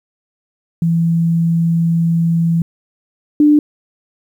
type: tone pair in turn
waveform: sine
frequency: 166.8 / 297.2 Hz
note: E3 / D4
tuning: +21 / +21 cents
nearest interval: minor seventh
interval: 1000 cents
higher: second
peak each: -11 / -6 dBFS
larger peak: second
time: 0.82-2.62 / 3.4-3.59 s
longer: first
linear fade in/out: 2 ms
effects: 8-bit